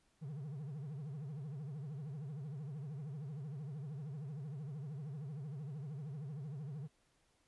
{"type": "tone with vibrato", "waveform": "triangle", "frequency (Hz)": 144.3, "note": "D3", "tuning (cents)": -30, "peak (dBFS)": -40, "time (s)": [0.21, 6.88], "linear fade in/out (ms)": 20, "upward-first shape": "triangle", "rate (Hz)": 13, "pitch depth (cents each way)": 240, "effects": ["pink hiss -75 dBFS RMS until 7.47 s", "resampled to 24000 Hz"]}